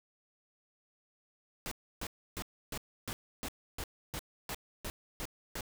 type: noise bursts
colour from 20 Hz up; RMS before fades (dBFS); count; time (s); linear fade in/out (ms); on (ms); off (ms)
pink; -39; 12; 1.66-5.608; 0; 54; 300
effects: none